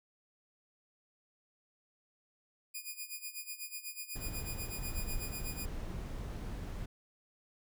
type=tone with tremolo; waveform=5% pulse; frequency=2456 Hz; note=D#7; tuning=23 cents flat; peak=-29 dBFS; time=2.74-5.66 s; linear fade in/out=10 ms; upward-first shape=sine; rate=8.1 Hz; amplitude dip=80%
type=noise; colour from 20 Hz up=brown; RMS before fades=-40 dBFS; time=4.15-6.86 s; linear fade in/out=10 ms
effects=none